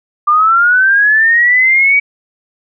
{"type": "linear sweep", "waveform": "sine", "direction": "up", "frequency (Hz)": [1183, 2276], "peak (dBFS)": -6, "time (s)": [0.27, 2], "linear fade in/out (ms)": 10, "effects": []}